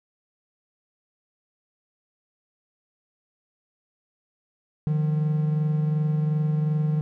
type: tone pair together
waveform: triangle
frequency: 151.89 / 174.61 Hz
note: D#3 / F3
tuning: -41 / 0 cents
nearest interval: major second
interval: 241 cents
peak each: -19 / -29 dBFS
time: 4.87-7.01 s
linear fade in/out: 0 ms
effects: none